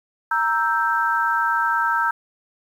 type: chord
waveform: sine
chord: E diminished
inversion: second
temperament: equal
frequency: 932.3 / 1318.5 / 1568 Hz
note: Bb5 / E6 / G6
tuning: 0 / 0 / 0 cents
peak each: -22 dBFS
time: 0.31-2.11 s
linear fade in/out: 5 ms
effects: 8-bit